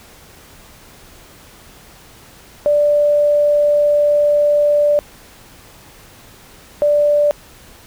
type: tone pair in turn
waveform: sine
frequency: 587.3 / 587.3 Hz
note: D5 / D5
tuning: 0 / 0 cents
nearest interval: unison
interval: 0 cents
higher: neither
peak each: -10 dBFS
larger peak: neither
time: 2.66-4.99 / 6.82-7.31 s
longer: first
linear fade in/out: 0 ms
effects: pink hiss -43 dBFS RMS until 7.86 s